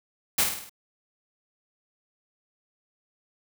white noise with echo, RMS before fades -22 dBFS, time 0.38-0.44 s, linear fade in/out 5 ms, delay 51 ms, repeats 5, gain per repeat -5 dB, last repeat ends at 0.695 s, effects none

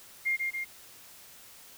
sine tone with echo, 2120 Hz, C7, 22 cents sharp, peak -25 dBFS, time 0.25-0.37 s, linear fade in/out 20 ms, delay 140 ms, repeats 2, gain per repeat -3 dB, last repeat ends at 0.65 s, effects white hiss -52 dBFS RMS until 1.77 s

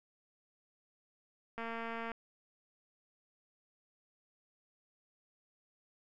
click train, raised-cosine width 0.5 ms, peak -27 dBFS, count 124, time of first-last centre 1.58-2.117 s, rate 229 Hz, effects none

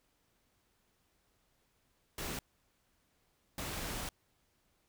pink noise bursts at uneven times, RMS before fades -40 dBFS, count 2, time 2.18-2.39 / 3.58-4.09 s, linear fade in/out 2 ms, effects pink hiss -75 dBFS RMS until 4.88 s

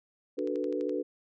sine chord, B minor seventh, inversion first, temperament equal, 293.7 / 370 / 440 / 493.9 Hz, D4 / F#4 / A4 / B4, 0 / 0 / 0 / 0 cents, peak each -34 / -35 / -35 / -34 dBFS, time 0.37-1.03 s, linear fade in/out 20 ms
click train, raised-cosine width 0.2 ms, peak -33 dBFS, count 7, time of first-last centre 0.39-0.894 s, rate 11.9 Hz
effects none

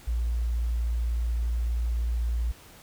sine tone, 58.27 Hz, A#1, in tune, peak -24 dBFS, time 0.07-2.52 s, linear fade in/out 10 ms, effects pink hiss -51 dBFS RMS until 2.82 s

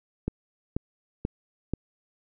click train, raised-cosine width 3 ms, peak -14 dBFS, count 4, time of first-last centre 0.28-1.736 s, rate 2.06 Hz, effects none

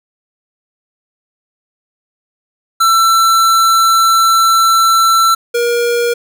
square tone pair in turn, 1340 / 475.3 Hz, E6 / A#4, +28 / +34 cents, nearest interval octave + tritone, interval 1794 cents, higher first, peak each -8 / -12 dBFS, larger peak first, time 2.8-5.35 / 5.54-6.14 s, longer first, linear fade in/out 10 ms, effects none

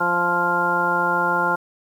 harmonic tone, 174.61 Hz, F3, in tune, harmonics 1 / 2 / 3 / 4 / 5 / 6 / 8, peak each -31 / -29 / -28 / -30 / -23 / -25 / -21 dBFS, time 0-1.56 s, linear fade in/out 10 ms, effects 8-bit

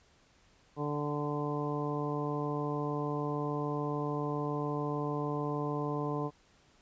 harmonic tone with a mistuned harmonic, 146.83 Hz, D3, in tune, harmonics 1 / 2 / 3 / 4 / 5 / 6 / 7, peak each -36 / -37 / -37 / -43 / -43 / -45 / -40 dBFS, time 0.76-6.31 s, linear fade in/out 50 ms, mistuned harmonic 5, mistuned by +17 cents, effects pink hiss -65 dBFS RMS until 6.81 s + resampled to 16000 Hz

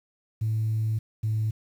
sine tone pair in turn, 110 / 109.11 Hz, A2 / A2, 0 / -14 cents, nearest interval unison, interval 14 cents, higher first, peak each -22 dBFS, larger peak neither, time 0.41-0.99 / 1.23-1.51 s, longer first, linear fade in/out 10 ms, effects tanh soft clip ceiling -19 dBFS + 9-bit

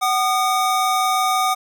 square tone pair together, 753.8 / 1221 Hz, F#5 / D#6, +32 / -33 cents, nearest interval minor sixth, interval 835 cents, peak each -20 dBFS, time 0.01-1.55 s, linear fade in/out 20 ms, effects none

